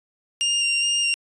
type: tone with vibrato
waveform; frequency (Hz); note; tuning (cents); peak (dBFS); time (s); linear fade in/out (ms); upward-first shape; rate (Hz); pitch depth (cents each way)
sawtooth; 2794; F7; 0; -16; 0.41-1.14; 0; square; 2.4; 12
effects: resampled to 22050 Hz